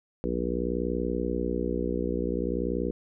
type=harmonic tone; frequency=60.5 Hz; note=B1; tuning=35 cents flat; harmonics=1 / 3 / 4 / 5 / 6 / 7 / 8; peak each=-34 / -34 / -34 / -34 / -34 / -34 / -34 dBFS; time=0.24-2.91 s; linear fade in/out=0 ms; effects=none